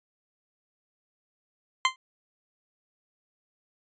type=tone with exponential decay; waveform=20% pulse; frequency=1042 Hz; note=C6; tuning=7 cents flat; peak=-11 dBFS; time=1.85-1.96 s; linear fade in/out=1 ms; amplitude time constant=22 ms; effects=resampled to 16000 Hz